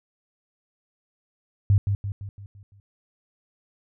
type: tone with echo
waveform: sine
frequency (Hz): 100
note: G2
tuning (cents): +35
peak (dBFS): -14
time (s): 1.7-1.78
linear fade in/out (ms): 0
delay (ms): 170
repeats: 6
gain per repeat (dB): -6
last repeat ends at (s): 2.8
effects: none